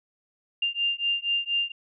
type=beating tone pair; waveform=sine; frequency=2794 / 2798.2 Hz; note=F7 / F7; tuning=0 / +3 cents; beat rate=4.2 Hz; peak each=-27 dBFS; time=0.62-1.72 s; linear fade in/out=5 ms; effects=none